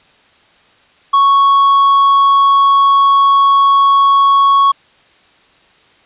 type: tone with tanh clipping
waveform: sine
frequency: 1108.7 Hz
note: C#6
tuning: in tune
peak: -7 dBFS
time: 1.13-4.72 s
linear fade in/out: 10 ms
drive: 4 dB
effects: white hiss -49 dBFS RMS until 6.05 s + resampled to 8000 Hz

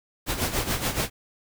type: noise with tremolo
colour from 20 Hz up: pink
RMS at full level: -24 dBFS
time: 0.26-1.1 s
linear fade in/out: 50 ms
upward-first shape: sine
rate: 7 Hz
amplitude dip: 70%
effects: none

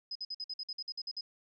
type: tone bursts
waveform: sine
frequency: 5040 Hz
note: D#8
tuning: 21 cents sharp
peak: -36 dBFS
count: 12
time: 0.11-1.21 s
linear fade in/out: 5 ms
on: 44 ms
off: 52 ms
effects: none

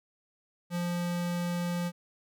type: tone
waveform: square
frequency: 174.61 Hz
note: F3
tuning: in tune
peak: -30 dBFS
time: 0.7-1.92 s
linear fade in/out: 50 ms
effects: none

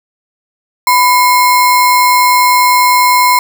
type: tone with sample-and-hold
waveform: sine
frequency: 995 Hz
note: B5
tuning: 13 cents sharp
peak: -5 dBFS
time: 0.87-3.39 s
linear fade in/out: 2 ms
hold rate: 3150 Hz
effects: none

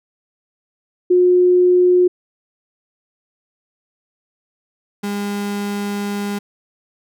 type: tone pair in turn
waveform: sine / 35% pulse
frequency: 360 / 203.2 Hz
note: F#4 / G#3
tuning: -47 / -38 cents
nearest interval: minor seventh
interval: 991 cents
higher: first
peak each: -9 / -19 dBFS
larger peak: first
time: 1.1-2.08 / 5.03-6.39 s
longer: second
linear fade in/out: 10 ms
effects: none

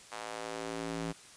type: tone with high-pass filter sweep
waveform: square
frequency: 55.7 Hz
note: A1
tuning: 22 cents sharp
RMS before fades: -39 dBFS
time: 0.11-1.13 s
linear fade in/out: 20 ms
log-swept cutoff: 830 to 180 Hz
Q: 1.2
effects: white hiss -54 dBFS RMS until 1.36 s + resampled to 22050 Hz

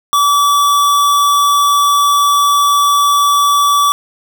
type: tone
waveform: square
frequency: 1151 Hz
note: D6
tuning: 35 cents flat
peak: -9 dBFS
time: 0.13-3.92 s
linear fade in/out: 0 ms
effects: none

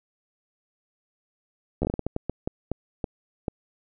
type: slowing click train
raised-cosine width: 2 ms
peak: -13 dBFS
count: 14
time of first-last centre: 1.82-3.482 s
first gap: 12 ms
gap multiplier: 1.35
effects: none

